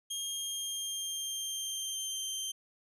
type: tone with pitch glide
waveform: 20% pulse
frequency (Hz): 3232 to 3140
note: G#7 to G7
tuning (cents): -48 to +2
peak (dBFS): -29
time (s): 0.1-2.52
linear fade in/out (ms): 10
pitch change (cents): -50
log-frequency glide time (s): 0.23-2.25
effects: none